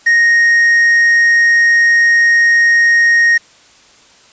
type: tone with quantisation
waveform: triangle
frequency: 1864.7 Hz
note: A#6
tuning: in tune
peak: -5 dBFS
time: 0.06-3.38 s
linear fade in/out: 10 ms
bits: 5
effects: white hiss -45 dBFS RMS until 4.32 s + resampled to 16000 Hz